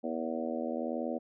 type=harmonic tone with a mistuned harmonic; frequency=81 Hz; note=E2; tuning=30 cents flat; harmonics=3 / 4 / 5 / 6 / 7 / 8 / 9; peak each=-36 / -39 / -45 / -40 / -38 / -43 / -44 dBFS; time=0.03-1.19 s; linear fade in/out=20 ms; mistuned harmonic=9; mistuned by=+16 cents; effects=none